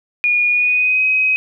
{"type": "tone with pitch glide", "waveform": "sine", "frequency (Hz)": [2441, 2529], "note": ["D#7", "D#7"], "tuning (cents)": [-34, 28], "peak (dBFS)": -12, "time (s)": [0.24, 1.36], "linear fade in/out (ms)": 0, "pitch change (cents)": 62, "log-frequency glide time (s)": [0.5, 1.04], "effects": []}